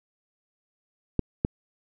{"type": "clicks", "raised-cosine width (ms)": 3, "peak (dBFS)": -9, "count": 2, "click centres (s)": [1.193, 1.449], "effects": []}